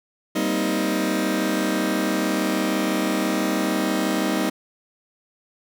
sawtooth chord, C minor seventh, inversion second, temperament just, 196.22 / 235.5 / 261.6 / 314 Hz, G3 / Bb3 / C4 / Eb4, +2 / +18 / 0 / +16 cents, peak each -22 / -24 / -24 / -20 dBFS, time 0.35-4.5 s, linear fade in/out 10 ms, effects none

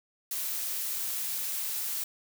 blue noise, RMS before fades -33 dBFS, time 0.31-2.04 s, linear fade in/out 5 ms, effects none

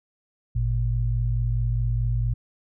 sine tone pair together, 51.91 / 116.54 Hz, G#1 / A#2, 0 / 0 cents, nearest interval octave + major second, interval 1400 cents, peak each -24 / -23 dBFS, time 0.55-2.34 s, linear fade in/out 10 ms, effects none

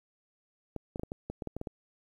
clicks, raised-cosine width 2 ms, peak -23 dBFS, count 11, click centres 0.763 / 0.959 / 0.996 / 1.034 / 1.119 / 1.3 / 1.422 / 1.473 / 1.566 / 1.614 / 1.672 s, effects 10-bit

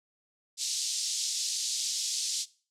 white band-pass noise, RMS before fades -32 dBFS, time 0.57-2.46 s, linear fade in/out 50 ms, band 3900 to 7400 Hz, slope 24 dB/octave, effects noise-tail reverb RT60 0.4 s tail -20 dB re dry + low-pass 12000 Hz 12 dB/octave

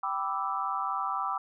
sine chord, E minor seventh, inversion first, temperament equal with one note detuned, 780.8 / 987.8 / 1174.7 / 1318.5 Hz, G5 / B5 / D6 / E6, -7 / 0 / 0 / 0 cents, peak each -35 / -35 / -32 / -35 dBFS, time 0.03-1.38 s, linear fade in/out 5 ms, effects none

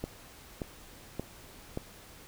click train, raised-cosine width 2 ms, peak -20 dBFS, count 4, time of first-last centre 0.04-1.774 s, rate 1.73 Hz, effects pink hiss -52 dBFS RMS until 2.27 s

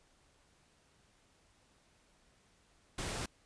pink noise, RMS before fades -39 dBFS, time 2.98-3.26 s, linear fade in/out 5 ms, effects pink hiss -69 dBFS RMS until 3.45 s + resampled to 22050 Hz

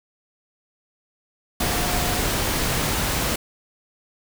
sine tone in noise, 715 Hz, F5, 41 cents sharp, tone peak -31 dBFS, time 1.6-2.19 s, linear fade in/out 5 ms, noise pink, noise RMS -23 dBFS, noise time 1.6-3.36 s, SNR -11 dB, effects none

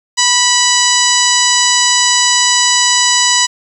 harmonic tone with a mistuned harmonic, 987.8 Hz, B5, in tune, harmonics 1 / 2 / 3 / 4 / 5 / 6 / 7 / 8, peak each -17 / -17 / -17 / -17 / -17 / -17 / -17 / -17 dBFS, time 0.17-3.47 s, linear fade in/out 20 ms, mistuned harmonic 2, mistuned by -22 cents, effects 7-bit

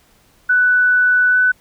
sine tone with pitch glide, 1489 to 1500.2 Hz, F#6 to F#6, +11 to +23 cents, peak -10 dBFS, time 0.49-1.52 s, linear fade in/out 10 ms, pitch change +12 cents, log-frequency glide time 1.3-1.37 s, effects pink hiss -54 dBFS RMS until 1.6 s

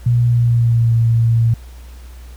sine tone with pitch glide, 120.3 to 115.27 Hz, B2 to A#2, -45 to -19 cents, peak -10 dBFS, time 0.06-1.54 s, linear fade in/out 5 ms, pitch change -74 cents, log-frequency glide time 0.25-0.95 s, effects added 61 Hz sine -33 dBFS peak until 2.36 s + pink hiss -47 dBFS RMS until 2.36 s

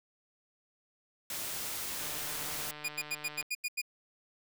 white noise, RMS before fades -38 dBFS, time 1.3-2.71 s, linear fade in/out 2 ms
click train, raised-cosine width 0.3 ms, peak -29 dBFS, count 215, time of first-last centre 2-3.427 s, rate 150 Hz
sawtooth tone bursts, 2440 Hz, D#7, 34 cents flat, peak -28 dBFS, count 8, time 2.84-3.817 s, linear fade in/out 10 ms, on 46 ms, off 87 ms
effects none

